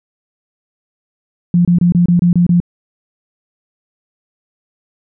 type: tone bursts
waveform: sine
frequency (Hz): 174.61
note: F3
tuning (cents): 0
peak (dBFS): -7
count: 8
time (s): 1.54-2.602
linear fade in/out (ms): 2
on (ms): 110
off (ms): 26
effects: none